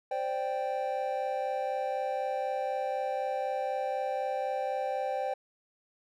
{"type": "chord", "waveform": "triangle", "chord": "C suspended second", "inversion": "none", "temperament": "equal", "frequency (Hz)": [523.3, 587.3, 784], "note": ["C5", "D5", "G5"], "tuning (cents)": [0, 0, 0], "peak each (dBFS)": [-32, -34, -31], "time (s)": [0.11, 5.34], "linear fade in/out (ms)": 5, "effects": []}